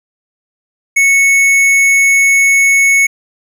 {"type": "tone with hard clipping", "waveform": "sine", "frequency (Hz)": 2208, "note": "C#7", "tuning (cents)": -7, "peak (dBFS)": -8, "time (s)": [0.96, 3.07], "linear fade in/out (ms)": 10, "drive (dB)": 11, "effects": []}